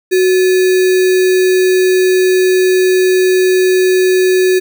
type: tone with sample-and-hold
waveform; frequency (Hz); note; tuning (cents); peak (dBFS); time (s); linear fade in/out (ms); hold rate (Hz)
sine; 370; F#4; 0; -7; 0.11-4.6; 20; 2100
effects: none